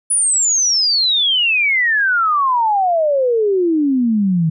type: exponential sweep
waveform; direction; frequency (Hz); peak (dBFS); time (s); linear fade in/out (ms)
sine; down; 10000 to 155.56; -12; 0.1-4.5; 10
effects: none